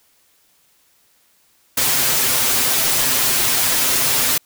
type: noise with comb filter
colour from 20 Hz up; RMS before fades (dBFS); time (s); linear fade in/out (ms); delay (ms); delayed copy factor
white; -17; 1.77-4.38; 5; 7.7; +0.9
effects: white hiss -58 dBFS RMS until 4.45 s